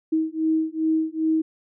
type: beating tone pair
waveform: sine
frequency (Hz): 316.8 / 319.3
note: D#4 / D#4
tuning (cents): +31 / +45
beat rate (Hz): 2.5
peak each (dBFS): -23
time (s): 0.12-1.42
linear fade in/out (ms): 10
effects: none